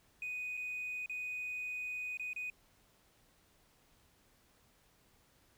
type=tone with dropouts; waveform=triangle; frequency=2489 Hz; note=D#7; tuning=in tune; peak=-35 dBFS; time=0.22-2.5 s; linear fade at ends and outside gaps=2 ms; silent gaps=0.57-0.574 / 1.06-1.096 / 2.172-2.196 / 2.332-2.362 s; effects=tanh soft clip ceiling -34 dBFS + pink hiss -69 dBFS RMS until 5.57 s